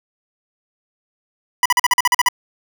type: tone bursts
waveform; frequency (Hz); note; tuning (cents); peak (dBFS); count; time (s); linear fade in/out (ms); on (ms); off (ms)
25% pulse; 983; B5; -8; -7; 10; 1.63-2.286; 2; 26; 44
effects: none